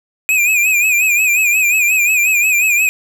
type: tone with vibrato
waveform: square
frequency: 2475 Hz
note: D#7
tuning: 10 cents flat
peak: -11 dBFS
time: 0.29-2.89 s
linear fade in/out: 0 ms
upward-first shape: sine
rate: 5.6 Hz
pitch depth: 83 cents each way
effects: none